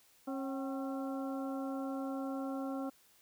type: harmonic tone with a mistuned harmonic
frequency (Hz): 270.9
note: C#4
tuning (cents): -40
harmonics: 1 / 2 / 3 / 4 / 5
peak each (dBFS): -37 / -43 / -46 / -51 / -50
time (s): 0.27-2.9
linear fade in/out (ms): 10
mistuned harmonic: 3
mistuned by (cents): -89
effects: white hiss -66 dBFS RMS until 3.21 s